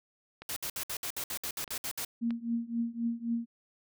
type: click train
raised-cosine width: 0.3 ms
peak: -28 dBFS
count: 4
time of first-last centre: 0.42-2.307 s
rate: 1.59 Hz
type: noise bursts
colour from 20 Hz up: white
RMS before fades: -36 dBFS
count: 12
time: 0.49-2.049 s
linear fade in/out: 2 ms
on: 74 ms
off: 61 ms
type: tone with tremolo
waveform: sine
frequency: 233.1 Hz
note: A#3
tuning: in tune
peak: -26 dBFS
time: 2.21-3.46 s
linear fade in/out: 20 ms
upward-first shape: triangle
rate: 3.8 Hz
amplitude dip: 95%
effects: none